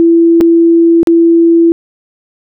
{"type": "tone with dropouts", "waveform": "sine", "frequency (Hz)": 334.6, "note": "E4", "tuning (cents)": 26, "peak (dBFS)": -3, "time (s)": [0, 1.72], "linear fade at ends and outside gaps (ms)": 0, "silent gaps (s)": [[0.405, 0.41], [1.031, 1.072]], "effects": []}